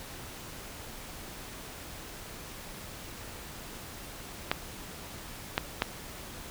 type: clicks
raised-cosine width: 0.3 ms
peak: -9 dBFS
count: 3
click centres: 4.515 / 5.579 / 5.821 s
effects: pink hiss -44 dBFS RMS until 6.5 s